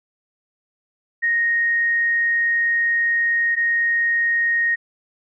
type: tone pair in turn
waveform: sine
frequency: 1864.7 / 1864.7 Hz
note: A#6 / A#6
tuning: 0 / 0 cents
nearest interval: unison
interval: 0 cents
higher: neither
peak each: -16 dBFS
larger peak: neither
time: 1.22-3.56 / 3.56-4.76 s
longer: first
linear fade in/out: 20 ms
effects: none